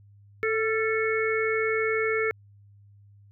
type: harmonic tone with a mistuned harmonic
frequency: 440 Hz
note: A4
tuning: in tune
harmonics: 1 / 3 / 4 / 5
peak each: -25 / -32 / -32 / -29 dBFS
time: 0.43-2.31 s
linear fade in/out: 0 ms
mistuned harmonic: 3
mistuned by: +44 cents
effects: added 101 Hz sine -51 dBFS peak until 3.31 s